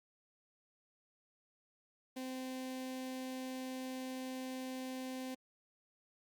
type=tone with notch filter; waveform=sawtooth; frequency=258.8 Hz; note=C4; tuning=19 cents flat; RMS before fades=-43 dBFS; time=2.16-5.35 s; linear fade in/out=10 ms; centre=1300 Hz; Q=1.7; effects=Opus 48 kbps